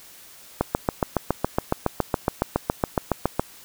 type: click train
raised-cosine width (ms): 1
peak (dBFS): -5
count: 21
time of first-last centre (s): 0.61-3.396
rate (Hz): 7.18
effects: white hiss -47 dBFS RMS until 3.64 s